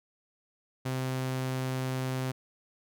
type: tone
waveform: sawtooth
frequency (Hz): 130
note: C3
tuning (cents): -11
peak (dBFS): -26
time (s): 0.85-2.32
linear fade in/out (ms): 10
effects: none